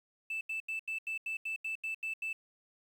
sine tone bursts, 2641 Hz, E7, 3 cents sharp, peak -32 dBFS, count 11, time 0.3-2.33 s, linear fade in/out 5 ms, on 110 ms, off 82 ms, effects tanh soft clip ceiling -32 dBFS + 10-bit

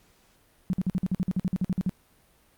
sine tone bursts, 184.5 Hz, F#3, 5 cents flat, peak -22 dBFS, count 15, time 0.7-1.894 s, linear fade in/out 0 ms, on 32 ms, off 51 ms, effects pink hiss -62 dBFS RMS until 2.57 s + Opus 48 kbps

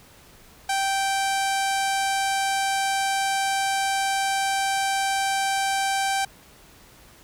sawtooth tone with low-pass filter, 781 Hz, G5, 7 cents flat, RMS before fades -24 dBFS, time 0.69-6.25 s, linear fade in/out 5 ms, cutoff 9600 Hz, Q 1.4, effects pink hiss -51 dBFS RMS until 7.23 s

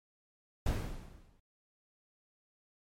brown noise with exponential decay, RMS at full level -28 dBFS, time 0.66-1.4 s, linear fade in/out 5 ms, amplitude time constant 160 ms, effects MP3 64 kbps

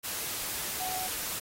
sine tone in noise, 743 Hz, F#5, 7 cents sharp, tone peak -35 dBFS, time 0.79-1.08 s, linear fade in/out 20 ms, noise white, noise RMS -35 dBFS, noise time 0.03-1.4 s, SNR -3 dB, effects AAC 48 kbps

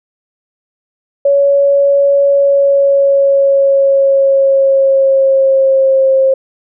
sine tone with pitch glide, 561 to 533.2 Hz, C#5 to C5, +21 to +33 cents, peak -6 dBFS, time 1.25-6.34 s, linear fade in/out 5 ms, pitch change -88 cents, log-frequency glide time 2.25-6.12 s, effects none

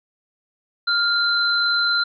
sine tone pair together, 1400 / 4062 Hz, F6 / B7, +4 / +48 cents, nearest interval octave + tritone, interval 1844 cents, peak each -19 / -20 dBFS, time 0.87-2.04 s, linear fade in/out 10 ms, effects none

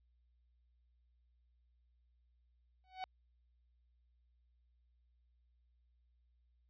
45% pulse tone with exponential growth, 749 Hz, F#5, 21 cents sharp, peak -37 dBFS, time 2.84-3.04 s, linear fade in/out 0 ms, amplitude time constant 43 ms, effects added 60 Hz sine -70 dBFS peak until 6.69 s + resampled to 11025 Hz

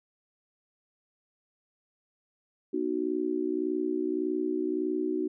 sine chord, B major, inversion none, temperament just, 246.9 / 308.7 / 370.4 Hz, B3 / D#4 / F#4, 0 / -14 / +2 cents, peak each -36 / -30 / -30 dBFS, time 2.73-5.28 s, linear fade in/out 10 ms, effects none

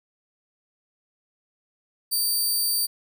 15% pulse tone, 4637 Hz, D8, 23 cents flat, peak -15 dBFS, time 2.11-2.87 s, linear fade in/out 20 ms, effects none

